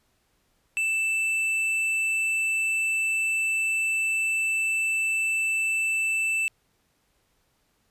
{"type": "tone with hard clipping", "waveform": "sine", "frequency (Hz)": 2649, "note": "E7", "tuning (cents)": 8, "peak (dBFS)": -24, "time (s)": [0.77, 6.48], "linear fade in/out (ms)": 0, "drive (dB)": 6, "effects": ["pink hiss -69 dBFS RMS until 7.9 s", "resampled to 32000 Hz"]}